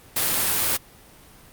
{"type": "noise", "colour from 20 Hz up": "white", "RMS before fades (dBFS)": -22, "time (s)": [0.16, 0.77], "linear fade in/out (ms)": 5, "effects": ["pink hiss -49 dBFS RMS until 1.52 s", "Opus 32 kbps"]}